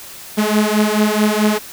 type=beating tone pair; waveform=sawtooth; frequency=210 / 214.6 Hz; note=G#3 / A3; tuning=+19 / -43 cents; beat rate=4.6 Hz; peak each=-12 dBFS; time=0.37-1.59 s; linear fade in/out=20 ms; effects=white hiss -35 dBFS RMS until 1.72 s